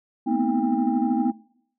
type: tone cluster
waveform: sine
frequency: 221.8 / 242.8 / 255.6 / 316.1 / 800 Hz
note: A3 / B3 / C4 / D#4 / G5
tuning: +14 / -29 / -40 / +27 / +35 cents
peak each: -28 / -24 / -24 / -25 / -28 dBFS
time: 0.26-1.32 s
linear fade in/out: 20 ms
effects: noise-tail reverb RT60 0.7 s tail -22 dB re dry + tanh soft clip ceiling -12 dBFS